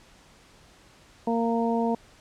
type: harmonic tone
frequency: 231 Hz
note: A#3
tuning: 16 cents flat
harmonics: 1 / 2 / 3 / 4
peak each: -25 / -28 / -30 / -31 dBFS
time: 1.27-1.95 s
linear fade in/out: 5 ms
effects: pink hiss -55 dBFS RMS until 2.2 s + low-pass 8000 Hz 12 dB/octave